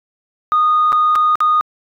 sine tone with dropouts, 1233 Hz, D#6, 16 cents flat, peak -9 dBFS, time 0.52-1.61 s, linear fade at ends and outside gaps 0 ms, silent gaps 0.921-0.928 / 1.154-1.158 / 1.355-1.405 s, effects tanh soft clip ceiling -7 dBFS

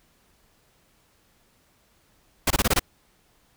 pink noise bursts, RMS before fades -20 dBFS, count 6, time 2.47-2.795 s, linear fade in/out 5 ms, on 35 ms, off 23 ms, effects pink hiss -63 dBFS RMS until 3.56 s

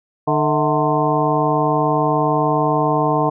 harmonic tone with a mistuned harmonic, 150 Hz, D3, 37 cents sharp, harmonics 1 / 2 / 3 / 4 / 5 / 6 / 7, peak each -22 / -22 / -22 / -22 / -22 / -22 / -22 dBFS, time 0.27-3.3 s, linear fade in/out 10 ms, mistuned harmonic 4, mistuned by +120 cents, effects none

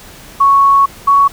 sine tone pair in turn, 1108.7 / 1117.7 Hz, C#6 / C#6, 0 / +14 cents, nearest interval unison, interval 14 cents, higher second, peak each -5 dBFS, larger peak neither, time 0.4-0.86 / 1.07-1.28 s, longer first, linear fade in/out 10 ms, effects pink hiss -36 dBFS RMS until 1.32 s

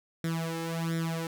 sawtooth tone with flanger, 164.81 Hz, E3, in tune, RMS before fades -32 dBFS, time 0.24-1.27 s, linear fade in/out 2 ms, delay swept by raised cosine 0.54 to 2.34 ms, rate 1.4 Hz, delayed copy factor +0.85, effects none

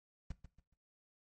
brown noise with echo, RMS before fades -40 dBFS, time 0.3-0.32 s, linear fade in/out 5 ms, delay 140 ms, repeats 3, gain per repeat -10 dB, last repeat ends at 0.74 s, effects noise-tail reverb RT60 0.3 s tail -19 dB re dry + MP3 32 kbps

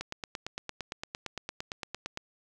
click train, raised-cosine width 0.2 ms, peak -18 dBFS, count 20, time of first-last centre 0.01-2.174 s, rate 8.78 Hz, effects none

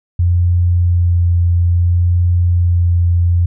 sine tone with vibrato, 87.3 Hz, F2, in tune, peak -9 dBFS, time 0.19-3.46 s, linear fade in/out 5 ms, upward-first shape sine, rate 0.6 Hz, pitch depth 12 cents each way, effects none

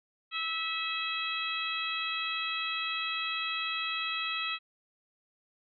harmonic tone with a mistuned harmonic, 653 Hz, E5, 17 cents flat, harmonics 2 / 3 / 4 / 5 / 6, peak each -37 / -41 / -35 / -37 / -39 dBFS, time 0.31-4.59 s, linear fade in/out 50 ms, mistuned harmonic 4, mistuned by -21 cents, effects none

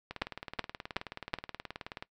two click trains, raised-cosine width 0.3 ms, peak -23 / -13 dBFS, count 37 / 4, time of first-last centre 0.11-2.025 / 0.22-1.339 s, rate 18.8 / 2.68 Hz, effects noise-tail reverb RT60 0.1 s tail -20 dB re dry

